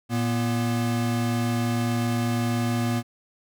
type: tone pair together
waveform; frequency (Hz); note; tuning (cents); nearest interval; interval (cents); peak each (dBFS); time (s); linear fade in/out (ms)
square; 115.21 / 240; A#2 / B3; -20 / -49; octave + minor second; 1271; -26; 0.09-3.03; 50
effects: none